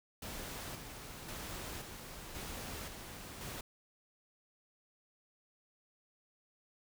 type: noise with tremolo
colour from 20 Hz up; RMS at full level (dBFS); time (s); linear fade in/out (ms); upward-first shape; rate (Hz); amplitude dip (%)
pink; -44; 0.22-3.61; 5; square; 0.94; 40
effects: none